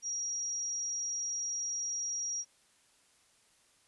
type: tone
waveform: sine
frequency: 5690 Hz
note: F8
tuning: 31 cents sharp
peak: -33 dBFS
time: 0.02-2.45 s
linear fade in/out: 50 ms
effects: white hiss -67 dBFS RMS until 3.87 s + resampled to 24000 Hz